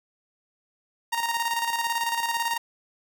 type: tone with tremolo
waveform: sawtooth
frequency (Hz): 930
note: A#5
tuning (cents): -4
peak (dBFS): -19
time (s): 1.12-2.58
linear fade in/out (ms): 10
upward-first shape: square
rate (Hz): 18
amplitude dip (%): 50
effects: none